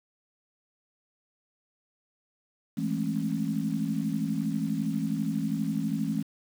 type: chord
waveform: sine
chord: A major seventh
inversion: second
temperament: equal with one note detuned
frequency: 164.81 / 207.7 / 220 / 270.2 Hz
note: E3 / G#3 / A3 / C#4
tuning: 0 / 0 / 0 / -44 cents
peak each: -32 dBFS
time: 2.77-6.23 s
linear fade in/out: 10 ms
effects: 8-bit

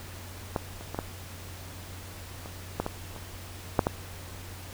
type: clicks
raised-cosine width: 1 ms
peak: -13 / -28 / -20 / -15 / -25 / -12 / -16 / -27 / -6 / -10 dBFS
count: 10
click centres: 0.562 / 0.81 / 0.946 / 0.989 / 2.459 / 2.8 / 2.864 / 3.163 / 3.792 / 3.869 s
effects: added 91 Hz sine -43 dBFS peak until 4.73 s + pink hiss -45 dBFS RMS until 4.73 s

